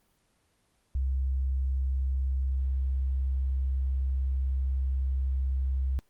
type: tone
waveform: sine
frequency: 66 Hz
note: C2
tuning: 16 cents sharp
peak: -25 dBFS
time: 0.95-5.99 s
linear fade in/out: 0 ms
effects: pink hiss -70 dBFS RMS until 6.09 s + Opus 24 kbps